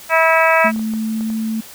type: harmonic tone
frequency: 324.6 Hz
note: E4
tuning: 27 cents flat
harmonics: 2 / 3 / 4 / 5 / 6 / 7 / 8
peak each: -15 / -17 / -18 / -19 / -20 / -20 / -21 dBFS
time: 0.09-0.72 s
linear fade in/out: 50 ms
type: tone with pitch glide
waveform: sine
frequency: 220 to 221.5 Hz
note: A3 to A3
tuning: 0 to +12 cents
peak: -18 dBFS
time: 0.64-1.61 s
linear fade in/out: 10 ms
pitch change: +12 cents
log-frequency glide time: 0.93-1.35 s
type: clicks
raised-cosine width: 1 ms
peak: -22 dBFS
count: 5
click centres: 0.762 / 0.794 / 0.937 / 1.209 / 1.302 s
effects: white hiss -38 dBFS RMS until 1.74 s